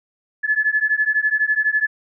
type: beating tone pair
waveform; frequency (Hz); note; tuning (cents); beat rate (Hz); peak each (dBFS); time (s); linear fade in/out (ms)
sine; 1715 / 1727; A6 / A6; -45 / -33; 12; -19; 0.43-1.87; 20
effects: none